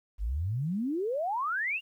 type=exponential sweep; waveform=sine; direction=up; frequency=46.25 to 2900 Hz; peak=-28 dBFS; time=0.18-1.81 s; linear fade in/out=50 ms; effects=11-bit

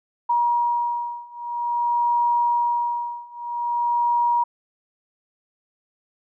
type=beating tone pair; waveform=sine; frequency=953 / 953.5 Hz; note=A#5 / A#5; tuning=+38 / +39 cents; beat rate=0.5 Hz; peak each=-23 / -22 dBFS; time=0.29-4.44 s; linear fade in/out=10 ms; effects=none

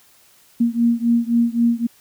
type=beating tone pair; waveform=sine; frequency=233.1 / 236.9 Hz; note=A#3 / A#3; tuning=0 / +28 cents; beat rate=3.8 Hz; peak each=-17 / -18 dBFS; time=0.6-1.87 s; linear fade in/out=10 ms; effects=white hiss -53 dBFS RMS until 2 s

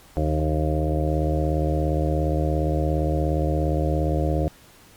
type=harmonic tone with a mistuned harmonic; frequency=77.2 Hz; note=D#2; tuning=13 cents flat; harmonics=1 / 2 / 4 / 5 / 6 / 7 / 8 / 9; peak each=-23 / -26 / -28 / -32 / -35 / -29 / -36 / -32 dBFS; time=0.17-4.48 s; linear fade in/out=0 ms; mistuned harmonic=1; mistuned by=-50 cents; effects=pink hiss -51 dBFS RMS until 4.96 s + Opus 48 kbps

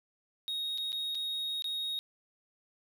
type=tone with dropouts; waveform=triangle; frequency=3751 Hz; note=A#7; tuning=10 cents sharp; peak=-31 dBFS; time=0.48-1.99 s; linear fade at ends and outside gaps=0 ms; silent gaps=0.776-0.782 / 0.92-0.928 / 1.148-1.152 / 1.622-1.643 s; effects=none

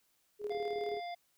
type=tone with tremolo; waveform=sine; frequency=415.3 Hz; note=G#4; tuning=in tune; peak=-33 dBFS; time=0.39-1.01 s; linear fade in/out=50 ms; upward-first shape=square; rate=19 Hz; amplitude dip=50%
type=harmonic tone; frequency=698.5 Hz; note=F5; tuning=in tune; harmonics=1 / 3 / 5 / 7; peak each=-39 / -49 / -53 / -56 dBFS; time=0.5-1.15 s; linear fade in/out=10 ms
effects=white hiss -74 dBFS RMS until 1.37 s

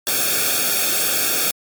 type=noise with comb filter; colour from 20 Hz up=white; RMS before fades=-19 dBFS; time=0.07-1.51 s; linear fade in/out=0 ms; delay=1 ms; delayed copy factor=-0.9; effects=MP3 96 kbps

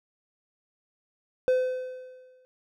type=tone with exponential decay; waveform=triangle; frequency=510 Hz; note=C5; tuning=44 cents flat; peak=-16 dBFS; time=1.48-2.45 s; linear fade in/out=0 ms; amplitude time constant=210 ms; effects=none

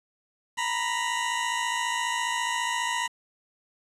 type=tone pair together; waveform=20% pulse; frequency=933.1 / 987.8 Hz; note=A#5 / B5; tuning=+1 / 0 cents; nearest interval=minor second; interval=99 cents; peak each=-24 dBFS; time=0.57-3.08 s; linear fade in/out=20 ms; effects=resampled to 24000 Hz + 8-bit

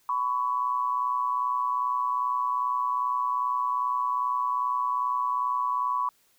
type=tone pair together; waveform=sine; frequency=1000 / 1122.5 Hz; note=B5 / C#6; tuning=+21 / +21 cents; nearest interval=major second; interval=200 cents; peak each=-27 dBFS; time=0.09-6.09 s; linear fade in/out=2 ms; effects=white hiss -65 dBFS RMS until 6.38 s

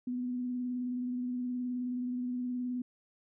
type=tone with vibrato; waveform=sine; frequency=248.2 Hz; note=B3; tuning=9 cents sharp; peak=-32 dBFS; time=0.07-2.82 s; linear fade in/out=5 ms; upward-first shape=triangle; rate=19 Hz; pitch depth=28 cents each way; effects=none

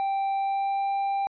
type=tone with pitch glide; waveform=triangle; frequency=784 to 790.8 Hz; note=G5 to G5; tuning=0 to +15 cents; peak=-22 dBFS; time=0-1.27 s; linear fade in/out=0 ms; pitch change=+15 cents; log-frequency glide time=0.34-0.92 s; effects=resampled to 11025 Hz

